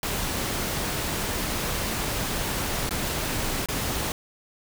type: noise with dropouts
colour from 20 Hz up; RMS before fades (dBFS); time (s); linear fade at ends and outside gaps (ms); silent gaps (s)
pink; -28; 0.03-4.12; 1; 2.892-2.908 / 3.66-3.686
effects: none